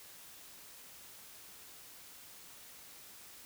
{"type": "silence", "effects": ["white hiss -54 dBFS RMS until 3.45 s"]}